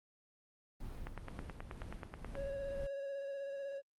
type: noise with tremolo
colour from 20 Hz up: brown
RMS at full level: -45 dBFS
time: 0.8-2.87 s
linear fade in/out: 5 ms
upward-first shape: sine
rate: 2.1 Hz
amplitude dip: 40%
type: click train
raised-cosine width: 0.5 ms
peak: -29 dBFS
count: 13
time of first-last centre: 1.07-2.353 s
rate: 9.35 Hz
type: tone with vibrato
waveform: triangle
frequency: 554.4 Hz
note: C#5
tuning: in tune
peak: -37 dBFS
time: 2.34-3.82 s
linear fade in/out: 50 ms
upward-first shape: square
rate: 16 Hz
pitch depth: 18 cents each way
effects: Opus 32 kbps